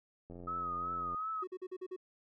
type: click train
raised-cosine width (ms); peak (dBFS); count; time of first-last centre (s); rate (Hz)
2; -36; 75; 0.3-1.146; 87.5
type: tone with vibrato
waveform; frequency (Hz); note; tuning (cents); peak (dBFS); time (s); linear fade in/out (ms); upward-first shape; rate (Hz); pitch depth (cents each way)
sine; 1268; D#6; +32; -35; 0.47-1.44; 10; triangle; 2.7; 66
type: tone bursts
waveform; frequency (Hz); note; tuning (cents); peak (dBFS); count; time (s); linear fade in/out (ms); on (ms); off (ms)
triangle; 370; F#4; 0; -37; 6; 1.42-1.964; 10; 54; 44
effects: none